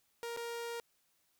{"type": "tone with dropouts", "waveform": "sawtooth", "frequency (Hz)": 468.8, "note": "A#4", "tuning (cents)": 10, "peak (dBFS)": -35, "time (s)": [0.23, 0.8], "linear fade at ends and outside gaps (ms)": 0, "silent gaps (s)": [0.364, 0.372], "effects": ["white hiss -75 dBFS RMS until 1.39 s"]}